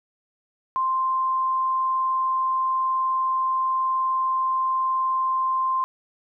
sine tone, 1046.5 Hz, C6, in tune, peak -20 dBFS, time 0.76-5.84 s, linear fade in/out 0 ms, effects none

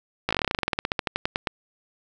slowing click train, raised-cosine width 0.3 ms, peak -7 dBFS, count 24, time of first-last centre 0.29-1.472 s, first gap 17 ms, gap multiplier 1.09, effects none

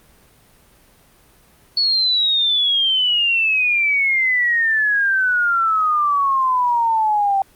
sine exponential sweep, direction down, 4430 to 773 Hz, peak -14 dBFS, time 1.77-7.42 s, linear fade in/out 2 ms, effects pink hiss -52 dBFS RMS until 7.55 s + Opus 32 kbps

